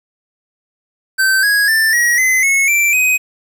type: tone with pitch steps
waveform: square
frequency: 1547 / 1658 / 1777 / 1904.6 / 2041 / 2188 / 2345 / 2513 Hz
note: G6 / G#6 / A6 / A#6 / C7 / C#7 / D7 / D#7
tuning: -23 / -3 / +17 / +37 / -44 / -23 / -3 / +17 cents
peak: -11 dBFS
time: 1.18-3.18 s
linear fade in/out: 20 ms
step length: 250 ms
effects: 7-bit